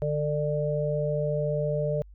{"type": "harmonic tone", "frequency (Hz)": 148.8, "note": "D3", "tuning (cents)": 23, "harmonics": [1, 3, 4], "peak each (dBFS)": [-28, -31, -28], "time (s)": [0.02, 2.02], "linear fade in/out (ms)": 0, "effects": ["added 50 Hz sine -46 dBFS peak until 2.14 s"]}